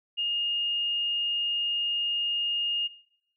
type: tone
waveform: sine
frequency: 2840 Hz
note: F7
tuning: 28 cents sharp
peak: -26 dBFS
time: 0.17-2.88 s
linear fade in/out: 20 ms
effects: noise-tail reverb RT60 0.7 s tail -18 dB re dry